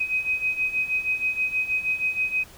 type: beating tone pair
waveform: sine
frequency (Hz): 2517 / 2523.3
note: D#7 / D#7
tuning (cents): +19 / +24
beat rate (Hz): 6.3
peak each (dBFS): -28 / -24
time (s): 0-2.44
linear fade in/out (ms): 10
effects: pink hiss -48 dBFS RMS until 2.57 s